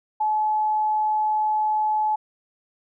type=tone; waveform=sine; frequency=857 Hz; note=A5; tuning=46 cents flat; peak=-19 dBFS; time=0.2-2.16 s; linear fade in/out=10 ms; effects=none